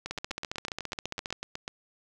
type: two click trains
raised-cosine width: 0.2 ms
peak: -18 / -16 dBFS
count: 14 / 19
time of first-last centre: 0.06-1.679 / 0.11-1.326 s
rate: 8.03 / 14.8 Hz
effects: none